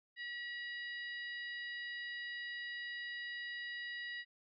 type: harmonic tone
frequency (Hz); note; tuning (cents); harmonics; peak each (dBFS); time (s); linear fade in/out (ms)
962; B5; -46; 2 / 3 / 4 / 5; -42 / -52 / -52 / -57; 0.16-4.25; 50
effects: none